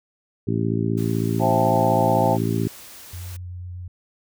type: harmonic tone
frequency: 55.9 Hz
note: A1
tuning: 28 cents sharp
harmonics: 2 / 3 / 4 / 5 / 6 / 7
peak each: -24 / -26 / -27 / -28 / -29 / -29 dBFS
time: 0.47-2.68 s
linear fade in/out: 10 ms
type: noise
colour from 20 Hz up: white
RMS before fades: -42 dBFS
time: 0.97-3.37 s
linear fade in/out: 10 ms
type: chord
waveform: sine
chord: A minor seventh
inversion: first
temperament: just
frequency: 528 / 660 / 792 / 880 Hz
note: C5 / E5 / G5 / A5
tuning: +16 / +2 / +18 / 0 cents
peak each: -23 dBFS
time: 1.39-2.38 s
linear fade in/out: 50 ms
type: tone with vibrato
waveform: sine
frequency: 89.5 Hz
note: F2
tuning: 43 cents sharp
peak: -31 dBFS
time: 3.13-3.88 s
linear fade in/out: 5 ms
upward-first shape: sine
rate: 8 Hz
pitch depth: 12 cents each way
effects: none